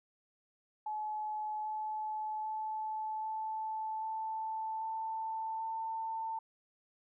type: tone with pitch steps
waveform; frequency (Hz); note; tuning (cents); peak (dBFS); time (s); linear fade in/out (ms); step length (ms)
sine; 855 / 861.4 / 867.9 / 874.5 / 881.1 / 887.7 / 894.4; A5 / A5 / A5 / A5 / A5 / A5 / A5; -50 / -37 / -24 / -11 / +2 / +15 / +28; -35; 0.86-6.39; 5; 790
effects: none